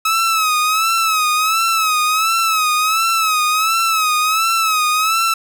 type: tone with vibrato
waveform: sawtooth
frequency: 1287 Hz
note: E6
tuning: 42 cents flat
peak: -10 dBFS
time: 0.05-5.34 s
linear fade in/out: 5 ms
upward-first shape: sine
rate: 1.4 Hz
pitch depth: 76 cents each way
effects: none